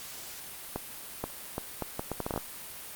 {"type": "accelerating click train", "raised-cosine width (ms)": 1, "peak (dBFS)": -17, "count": 12, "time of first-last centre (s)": [0.76, 2.377], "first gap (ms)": 480, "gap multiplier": 0.71, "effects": ["white hiss -43 dBFS RMS until 2.95 s", "Opus 48 kbps"]}